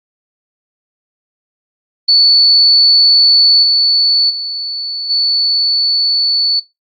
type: tone with level steps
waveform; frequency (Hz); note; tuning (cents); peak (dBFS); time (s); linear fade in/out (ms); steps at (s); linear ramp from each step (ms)
sine; 4459; C#8; +9; -5 / -8 / -18 / -10; 2.08-6.6; 10; 3.62 / 4.29 / 5.09; 20
effects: noise-tail reverb RT60 0.2 s tail -17 dB re dry + Opus 24 kbps